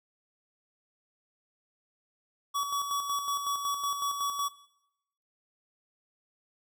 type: tone with tremolo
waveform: square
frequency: 1134 Hz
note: C#6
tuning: 39 cents sharp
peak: -28 dBFS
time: 2.54-4.49 s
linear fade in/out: 20 ms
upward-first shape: square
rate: 5.4 Hz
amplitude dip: 45%
effects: noise-tail reverb RT60 0.8 s tail -17 dB re dry